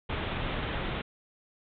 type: low-pass noise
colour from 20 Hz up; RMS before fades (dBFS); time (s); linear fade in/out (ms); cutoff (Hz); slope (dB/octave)
pink; -33; 0.09-1.02; 10; 3700; 96
effects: none